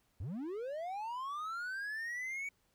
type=linear sweep; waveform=triangle; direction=up; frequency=72 to 2267 Hz; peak=-36 dBFS; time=0.2-2.49 s; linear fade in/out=5 ms; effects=pink hiss -75 dBFS RMS until 2.74 s